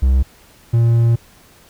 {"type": "tone pair in turn", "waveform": "triangle", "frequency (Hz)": [65.41, 116.55], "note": ["C2", "A#2"], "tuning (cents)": [0, 0], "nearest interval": "minor seventh", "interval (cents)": 1000, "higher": "second", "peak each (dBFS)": -8, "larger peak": "neither", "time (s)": [[0.02, 0.23], [0.73, 1.16]], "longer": "second", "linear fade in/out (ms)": 10, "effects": ["pink hiss -48 dBFS RMS until 1.69 s"]}